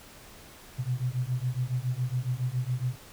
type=beating tone pair; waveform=sine; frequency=122.4 / 129.6 Hz; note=B2 / C3; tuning=-15 / -16 cents; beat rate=7.2 Hz; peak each=-30 dBFS; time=0.78-2.96 s; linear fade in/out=20 ms; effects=pink hiss -50 dBFS RMS until 3.12 s